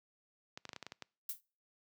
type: clicks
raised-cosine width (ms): 0.2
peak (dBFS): -27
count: 9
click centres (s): 0.575 / 0.653 / 0.692 / 0.732 / 0.763 / 0.827 / 0.866 / 0.921 / 1.023
type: noise with exponential decay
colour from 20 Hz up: violet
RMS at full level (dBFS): -34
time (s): 1.29-1.41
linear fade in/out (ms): 5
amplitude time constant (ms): 25
effects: noise-tail reverb RT60 0.4 s tail -26 dB re dry + high-pass 100 Hz 12 dB/octave